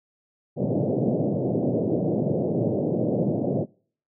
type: band-pass noise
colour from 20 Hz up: pink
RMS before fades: -24 dBFS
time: 0.56-3.66 s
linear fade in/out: 50 ms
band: 120 to 630 Hz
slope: 48 dB/octave
effects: noise-tail reverb RT60 0.5 s tail -26 dB re dry